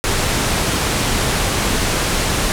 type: low-pass noise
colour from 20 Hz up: pink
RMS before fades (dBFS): -18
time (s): 0.04-2.52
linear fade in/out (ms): 0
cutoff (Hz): 11000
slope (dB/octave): 24
effects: none